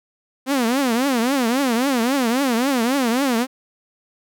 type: tone with vibrato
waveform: sawtooth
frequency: 252.6 Hz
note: B3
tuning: 39 cents sharp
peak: -13 dBFS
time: 0.46-3.47 s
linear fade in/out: 50 ms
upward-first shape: triangle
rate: 3.7 Hz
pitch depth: 240 cents each way
effects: none